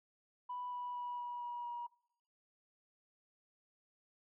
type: tone with pitch steps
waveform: sine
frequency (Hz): 987.8 / 981.5 / 975.3 / 969.1 / 963 / 956.9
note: B5 / B5 / B5 / B5 / B5 / A#5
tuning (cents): 0 / -11 / -22 / -33 / -44 / +45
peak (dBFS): -39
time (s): 0.49-1.87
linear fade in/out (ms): 10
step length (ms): 230
effects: noise-tail reverb RT60 0.8 s tail -23 dB re dry + tanh soft clip ceiling -35 dBFS